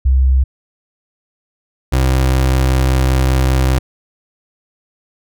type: tone pair in turn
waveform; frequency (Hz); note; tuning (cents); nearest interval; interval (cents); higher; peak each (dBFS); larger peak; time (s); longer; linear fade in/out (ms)
sine / 30% pulse; 65.41 / 65.15; C2 / C2; 0 / -7; unison; 7; first; -8 / -8; neither; 0.05-0.44 / 1.92-3.79; second; 10
effects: none